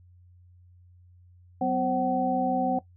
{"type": "tone cluster", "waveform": "sine", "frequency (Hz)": [189.1, 255.2, 529, 756], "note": ["F#3", "C4", "C5", "F#5"], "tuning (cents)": [38, -43, 19, 37], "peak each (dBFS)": [-33, -28, -31, -26], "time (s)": [1.61, 2.79], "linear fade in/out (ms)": 5, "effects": ["noise-tail reverb RT60 0.1 s tail -17 dB re dry", "added 89 Hz sine -52 dBFS peak until 2.96 s"]}